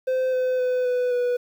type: tone with pitch steps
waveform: triangle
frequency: 516 / 509.5 / 503.1 / 496.7 / 490.4 Hz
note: C5 / C5 / B4 / B4 / B4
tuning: -24 / -46 / +32 / +10 / -12 cents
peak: -18 dBFS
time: 0.07-1.37 s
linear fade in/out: 10 ms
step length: 260 ms
effects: 9-bit